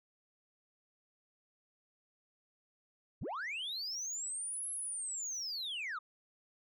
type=linear two-way sweep; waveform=sine; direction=up then down; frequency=40.75 to 11060 to 1152 Hz; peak=-35 dBFS; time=3.21-5.99 s; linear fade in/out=10 ms; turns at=4.7 s; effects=tanh soft clip ceiling -36 dBFS